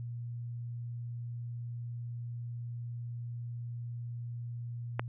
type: click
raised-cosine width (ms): 0.5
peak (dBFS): -16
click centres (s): 4.995
effects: added 119 Hz sine -37 dBFS peak until 5.08 s + resampled to 8000 Hz